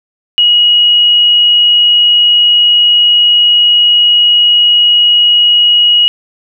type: tone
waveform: sine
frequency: 2900 Hz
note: F#7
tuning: 35 cents flat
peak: -4 dBFS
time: 0.38-6.08 s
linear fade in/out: 0 ms
effects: none